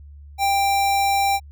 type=tone with sample-and-hold; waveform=sine; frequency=793 Hz; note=G5; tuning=20 cents sharp; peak=-16 dBFS; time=0.38-1.4 s; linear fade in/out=50 ms; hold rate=3150 Hz; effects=added 72 Hz sine -39 dBFS peak until 1.51 s